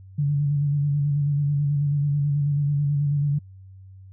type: tone with vibrato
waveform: sine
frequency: 144.1 Hz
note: D3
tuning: 33 cents flat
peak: -19 dBFS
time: 0.18-3.39 s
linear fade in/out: 10 ms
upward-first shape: square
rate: 9.2 Hz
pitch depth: 31 cents each way
effects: added 95 Hz sine -42 dBFS peak until 4.12 s